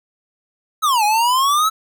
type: exponential two-way sweep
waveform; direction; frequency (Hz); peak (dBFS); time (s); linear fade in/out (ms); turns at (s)
square; down then up; 1318.5 to 820 to 1318.5; -14; 0.82-1.7; 20; 1.04
effects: none